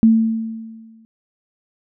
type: tone with exponential decay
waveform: sine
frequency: 224 Hz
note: A3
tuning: 31 cents sharp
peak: -6 dBFS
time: 0.03-1.05 s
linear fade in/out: 0 ms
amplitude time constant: 220 ms
effects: none